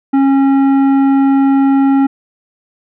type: tone with tanh clipping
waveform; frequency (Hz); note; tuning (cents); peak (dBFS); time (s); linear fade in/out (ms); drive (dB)
sine; 273.1; C#4; -26; -9; 0.13-2.07; 10; 11
effects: none